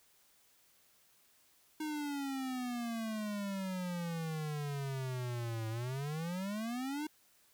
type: exponential two-way sweep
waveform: square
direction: down then up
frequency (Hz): 311.1 to 110 to 311.1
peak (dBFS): -37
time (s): 1.8-7.07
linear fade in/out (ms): 5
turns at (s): 5.69
effects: white hiss -68 dBFS RMS until 7.53 s